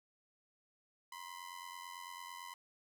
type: ring-modulated tone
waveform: sawtooth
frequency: 1008 Hz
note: B5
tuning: 35 cents sharp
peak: -40 dBFS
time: 1.12-2.54 s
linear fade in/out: 2 ms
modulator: 44.5 Hz
effects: none